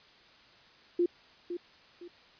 sine tone with echo, 349.2 Hz, F4, in tune, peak -23 dBFS, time 0.99-1.06 s, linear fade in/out 5 ms, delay 510 ms, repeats 2, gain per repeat -10 dB, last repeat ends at 2.08 s, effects white hiss -58 dBFS RMS until 2.39 s + resampled to 11025 Hz

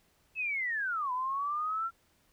sine linear two-way sweep, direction down then up, 2637 to 987.8 to 1369 Hz, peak -30 dBFS, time 0.35-1.91 s, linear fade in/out 50 ms, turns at 1.12 s, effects pink hiss -69 dBFS RMS until 2.32 s

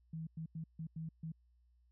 sine tone bursts at uneven times, 160.9 Hz, E3, 42 cents flat, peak -40 dBFS, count 6, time 0.13-0.27 / 0.37-0.46 / 0.55-0.64 / 0.79-0.87 / 0.96-1.09 / 1.23-1.32 s, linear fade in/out 5 ms, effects added 60 Hz sine -67 dBFS peak until 1.91 s

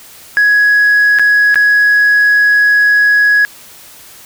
sine tone with dropouts, 1671 Hz, G#6, 10 cents sharp, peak -4 dBFS, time 0.37-3.45 s, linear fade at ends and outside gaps 0 ms, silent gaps 1.187-1.195 / 1.544-1.557 s, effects tanh soft clip ceiling -4 dBFS + white hiss -37 dBFS RMS until 4.25 s

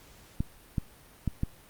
clicks, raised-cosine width 5 ms, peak -15 dBFS, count 4, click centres 0.405 / 0.782 / 1.277 / 1.434 s, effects pink hiss -55 dBFS RMS until 1.69 s + Opus 48 kbps

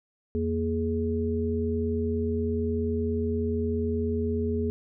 sine tone cluster, 85.2 / 234.7 / 417.9 Hz, F2 / A#3 / G#4, -42 / +12 / +11 cents, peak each -29 dBFS, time 0.35-4.7 s, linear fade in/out 0 ms, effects none

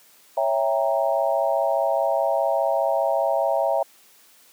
sine chord, C# diminished seventh, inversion none, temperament equal with one note detuned, 554.4 / 659.3 / 793.6 / 932.3 Hz, C#5 / E5 / G5 / Bb5, 0 / 0 / +21 / 0 cents, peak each -24 / -22 / -26 / -28 dBFS, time 0.37-3.83 s, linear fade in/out 5 ms, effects white hiss -54 dBFS RMS until 4.52 s + high-pass 200 Hz 12 dB/octave

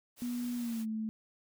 white noise, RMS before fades -50 dBFS, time 0.16-0.86 s, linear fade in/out 50 ms
sine tone with pitch glide, 243 to 219 Hz, B3 to A3, -28 to -8 cents, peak -33 dBFS, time 0.22-1.09 s, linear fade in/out 0 ms, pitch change -180 cents, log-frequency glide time 0.57-0.87 s
effects none

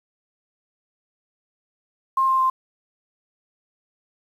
sine tone with pitch steps, 1062 / 1054.1 / 1046.2 Hz, C6 / C6 / C6, +25 / +13 / -1 cents, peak -16 dBFS, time 2.17-2.5 s, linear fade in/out 5 ms, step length 110 ms, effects 8-bit

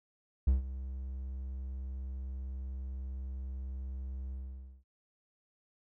triangle tone with ADSR envelope, 65.41 Hz, C2, in tune, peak -19 dBFS, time 0.47-4.84 s, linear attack 7 ms, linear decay 140 ms, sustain -16 dB, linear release 520 ms, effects none

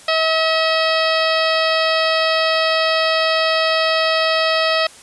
harmonic tone, 642 Hz, E5, 46 cents flat, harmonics 1 / 2 / 3 / 4 / 5 / 6 / 7 / 8, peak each -18 / -21 / -23 / -24 / -25 / -26 / -26 / -27 dBFS, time 0.08-4.87 s, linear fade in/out 5 ms, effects white hiss -42 dBFS RMS until 5.02 s + resampled to 24000 Hz

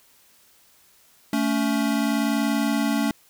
square tone pair together, 220.9 / 281.6 Hz, A3 / C#4, +7 / +27 cents, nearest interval major third, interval 420 cents, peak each -24 dBFS, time 1.33-3.11 s, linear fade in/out 2 ms, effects white hiss -57 dBFS RMS until 3.29 s

